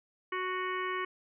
harmonic tone with a mistuned harmonic, 370 Hz, F#4, in tune, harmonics 1 / 3 / 4 / 5 / 6 / 7 / 8, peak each -37 / -35 / -44 / -39 / -41 / -52 / -47 dBFS, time 0.32-1.05 s, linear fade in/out 5 ms, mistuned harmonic 7, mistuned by -46 cents, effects none

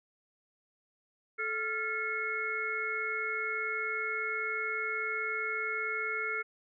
harmonic tone with a mistuned harmonic, 435.9 Hz, A4, 16 cents flat, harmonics 1 / 3 / 4 / 5, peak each -40 / -35 / -44 / -34 dBFS, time 1.38-6.43 s, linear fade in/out 20 ms, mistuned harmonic 3, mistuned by +100 cents, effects none

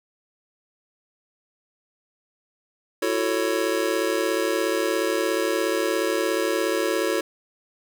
square chord, F# minor seventh, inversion third, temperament just, 333 / 370 / 444 / 555 Hz, E4 / F#4 / A4 / C#5, +18 / 0 / +16 / +2 cents, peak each -28 dBFS, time 3.02-7.21 s, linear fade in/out 5 ms, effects none

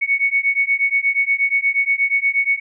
sine beating tone pair, 2217 / 2225.4 Hz, C#7 / C#7, 0 / +6 cents, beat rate 8.4 Hz, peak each -18 dBFS, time 0.01-2.6 s, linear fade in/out 20 ms, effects none

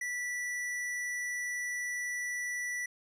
square tone, 1962 Hz, B6, 12 cents flat, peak -34 dBFS, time 0.01-2.86 s, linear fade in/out 5 ms, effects low-pass 11000 Hz 12 dB/octave

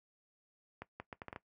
accelerating click train, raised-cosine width 0.5 ms, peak -28 dBFS, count 7, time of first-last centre 0.82-1.361 s, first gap 180 ms, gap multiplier 0.71, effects noise-tail reverb RT60 0.1 s tail -17 dB re dry + high-pass 60 Hz 12 dB/octave

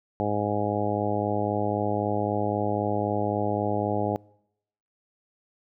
harmonic tone, 103.83 Hz, G#2, in tune, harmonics 1 / 2 / 3 / 4 / 5 / 6 / 7 / 8, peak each -32 / -32 / -32 / -32 / -32 / -32 / -32 / -32 dBFS, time 0.2-4.16 s, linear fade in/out 0 ms, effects noise-tail reverb RT60 0.8 s tail -25 dB re dry

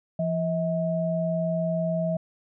sine tone pair together, 169.8 / 641.1 Hz, F3 / E5, -48 / -48 cents, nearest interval octave + major seventh, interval 2300 cents, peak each -26 dBFS, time 0.19-2.17 s, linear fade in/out 5 ms, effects none

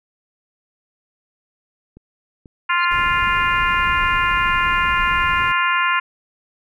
clicks, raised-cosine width 3 ms, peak -29 dBFS, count 5, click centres 1.97 / 2.458 / 3.574 / 4.101 / 4.309 s
harmonic tone, 349.1 Hz, F4, 1 cent flat, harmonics 3 / 4 / 5 / 6 / 7 / 8, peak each -19 / -21 / -23 / -25 / -26 / -27 dBFS, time 2.69-6 s, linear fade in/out 10 ms
sine tone with exponential growth, 4186 Hz, C8, in tune, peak -28 dBFS, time 2.77-2.85 s, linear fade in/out 5 ms, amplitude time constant 17 ms
brown noise, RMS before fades -30 dBFS, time 2.91-5.52 s, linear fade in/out 2 ms
effects none

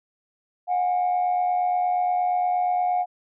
sine tone pair together, 723 / 811.5 Hz, F#5 / G#5, -40 / -40 cents, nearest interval major second, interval 200 cents, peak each -19 / -28 dBFS, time 0.67-3.06 s, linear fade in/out 50 ms, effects tanh soft clip ceiling -16 dBFS

